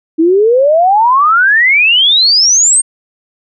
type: exponential sweep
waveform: sine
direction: up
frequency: 312.1 to 8720 Hz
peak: -5 dBFS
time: 0.18-2.82 s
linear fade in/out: 20 ms
effects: none